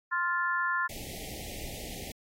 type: harmonic tone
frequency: 349.2 Hz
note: F4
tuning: in tune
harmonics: 3 / 4 / 5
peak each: -31 / -31 / -31 dBFS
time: 0.11-0.88 s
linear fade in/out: 20 ms
type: band-stop noise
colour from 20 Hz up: pink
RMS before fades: -41 dBFS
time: 0.89-2.12 s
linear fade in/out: 5 ms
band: 820 to 1900 Hz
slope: 96 dB/octave
effects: AAC 48 kbps